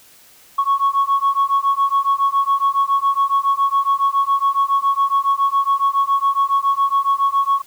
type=beating tone pair; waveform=sine; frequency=1103 / 1110.2 Hz; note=C#6 / C#6; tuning=-9 / +2 cents; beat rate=7.2 Hz; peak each=-16 dBFS; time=0.58-7.62 s; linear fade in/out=10 ms; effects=tanh soft clip ceiling -9 dBFS + white hiss -48 dBFS RMS until 7.66 s